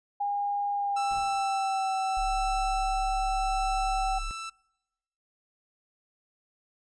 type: tone with pitch glide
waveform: sine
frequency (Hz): 812 to 766.4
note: G#5 to G5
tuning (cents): -39 to -39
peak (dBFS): -26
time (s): 0.2-4.19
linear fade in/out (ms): 10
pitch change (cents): -100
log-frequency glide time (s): 0.73-1.94
type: tone with tremolo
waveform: sawtooth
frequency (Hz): 1327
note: E6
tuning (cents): +11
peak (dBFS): -29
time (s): 0.96-4.5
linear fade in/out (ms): 10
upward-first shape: sine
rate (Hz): 0.8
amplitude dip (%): 25
type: noise with exponential decay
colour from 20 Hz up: brown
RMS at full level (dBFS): -43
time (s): 1.11-1.71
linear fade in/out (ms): 1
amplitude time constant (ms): 130
type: tone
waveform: sine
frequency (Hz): 34.65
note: C#1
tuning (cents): 0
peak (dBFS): -32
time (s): 2.17-4.31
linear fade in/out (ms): 0
effects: noise-tail reverb RT60 1.0 s tail -26 dB re dry + resampled to 22050 Hz